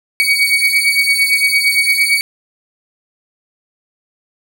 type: beating tone pair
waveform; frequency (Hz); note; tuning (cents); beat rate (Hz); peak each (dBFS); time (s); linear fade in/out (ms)
35% pulse; 2246 / 2254.8; C#7 / C#7; +22 / +29; 8.8; -11 / -13; 0.2-2.21; 0
effects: none